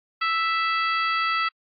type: harmonic tone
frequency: 659.3 Hz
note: E5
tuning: in tune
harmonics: 2 / 3 / 4 / 5 / 6 / 7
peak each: -23 / -28 / -30 / -34 / -43 / -35 dBFS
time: 0.21-1.49 s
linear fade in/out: 10 ms
effects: AAC 48 kbps